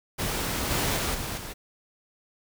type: noise with level steps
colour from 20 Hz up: pink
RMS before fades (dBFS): -29 / -26 / -28 / -33 / -38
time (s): 0.18-1.54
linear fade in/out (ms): 20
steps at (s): 0.7 / 0.96 / 1.14 / 1.37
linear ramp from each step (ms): 10
effects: none